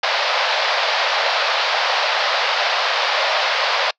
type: band-pass noise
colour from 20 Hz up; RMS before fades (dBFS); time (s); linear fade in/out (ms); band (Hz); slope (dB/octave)
pink; -19; 0.03-3.91; 5; 540 to 5000; 48
effects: noise-tail reverb RT60 0.1 s tail -26 dB re dry